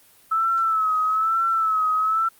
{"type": "tone with vibrato", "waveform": "sine", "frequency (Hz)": 1305, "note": "E6", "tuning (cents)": -18, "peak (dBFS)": -18, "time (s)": [0.31, 2.29], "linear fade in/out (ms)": 10, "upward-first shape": "sine", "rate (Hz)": 1.1, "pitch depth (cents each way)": 57, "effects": ["white hiss -54 dBFS RMS until 2.39 s", "Opus 32 kbps"]}